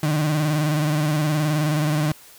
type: tone with vibrato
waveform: 35% pulse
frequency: 151.6 Hz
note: D#3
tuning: 45 cents flat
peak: -17 dBFS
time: 0.03-2.12 s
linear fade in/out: 2 ms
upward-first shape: square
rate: 19 Hz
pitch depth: 51 cents each way
effects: white hiss -47 dBFS RMS until 2.38 s